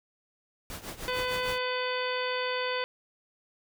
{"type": "noise with tremolo", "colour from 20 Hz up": "pink", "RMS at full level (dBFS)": -37, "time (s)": [0.7, 1.58], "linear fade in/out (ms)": 0, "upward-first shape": "triangle", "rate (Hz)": 6.6, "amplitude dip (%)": 85}
{"type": "harmonic tone", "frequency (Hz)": 503, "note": "B4", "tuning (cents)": 32, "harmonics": [1, 2, 3, 4, 5, 6, 7, 9], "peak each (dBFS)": [-32, -35, -37, -38, -39, -40, -40, -42], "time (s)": [1.08, 2.84], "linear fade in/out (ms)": 0}
{"effects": []}